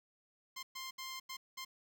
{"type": "tone bursts at uneven times", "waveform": "10% pulse", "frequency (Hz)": 1051, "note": "C6", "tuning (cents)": 7, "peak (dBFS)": -34, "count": 5, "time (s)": [[0.56, 0.63], [0.75, 0.91], [0.98, 1.2], [1.29, 1.37], [1.57, 1.65]], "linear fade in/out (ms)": 10, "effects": ["11-bit"]}